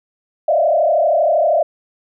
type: tone with frequency modulation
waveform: sine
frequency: 640 Hz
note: D#5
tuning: 49 cents sharp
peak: -11 dBFS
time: 0.48-1.63 s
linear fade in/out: 5 ms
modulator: 32.7 Hz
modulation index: 1.8
effects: none